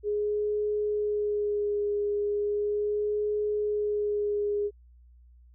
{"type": "tone with vibrato", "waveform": "sine", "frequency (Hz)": 415.3, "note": "G#4", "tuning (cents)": 0, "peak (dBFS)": -25, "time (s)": [0.03, 4.71], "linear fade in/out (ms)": 50, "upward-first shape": "sine", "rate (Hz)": 0.37, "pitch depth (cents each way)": 17, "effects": ["added 60 Hz sine -52 dBFS peak until 5.54 s"]}